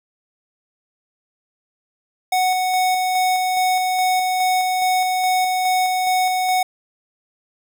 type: tone with tremolo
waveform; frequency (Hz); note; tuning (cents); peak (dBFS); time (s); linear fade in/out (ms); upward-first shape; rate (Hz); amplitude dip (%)
square; 740; F#5; 0; -16; 2.32-6.63; 5; square; 2.4; 25
effects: none